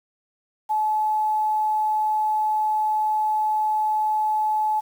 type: tone with quantisation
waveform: sine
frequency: 859 Hz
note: A5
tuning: 42 cents flat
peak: -19 dBFS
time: 0.69-4.81 s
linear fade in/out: 20 ms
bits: 8
effects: none